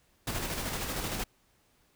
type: noise with tremolo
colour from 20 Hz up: pink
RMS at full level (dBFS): -33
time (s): 0.27-1.24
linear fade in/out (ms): 5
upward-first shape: square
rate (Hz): 13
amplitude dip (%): 35
effects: pink hiss -68 dBFS RMS until 1.95 s